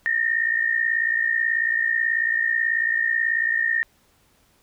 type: tone pair together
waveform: sine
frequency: 1806.4 / 1864.7 Hz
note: A6 / A#6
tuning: +45 / 0 cents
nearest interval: minor second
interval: 55 cents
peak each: -22 dBFS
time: 0.06-3.83 s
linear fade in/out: 0 ms
effects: pink hiss -61 dBFS RMS until 4.62 s